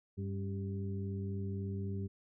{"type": "harmonic tone with a mistuned harmonic", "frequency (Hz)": 98, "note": "G2", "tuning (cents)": 0, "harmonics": [1, 2, 3, 4], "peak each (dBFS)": [-37, -41, -51, -46], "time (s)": [0.17, 2.08], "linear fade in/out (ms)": 20, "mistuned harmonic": 3, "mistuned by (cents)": -87, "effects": []}